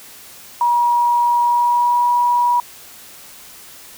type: tone with pitch glide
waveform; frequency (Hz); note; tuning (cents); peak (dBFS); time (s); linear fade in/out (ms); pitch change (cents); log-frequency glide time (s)
sine; 957 to 967; A#5 to B5; +45 to -37; -12; 0.61-2.6; 2; +18; 1.39-2.02
effects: white hiss -40 dBFS RMS until 3.97 s